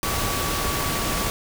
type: tone in noise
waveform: sine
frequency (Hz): 1140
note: C#6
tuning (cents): +48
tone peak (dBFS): -31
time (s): 0.03-1.3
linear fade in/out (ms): 0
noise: pink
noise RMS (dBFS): -25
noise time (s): 0.03-1.3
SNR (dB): -9
effects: none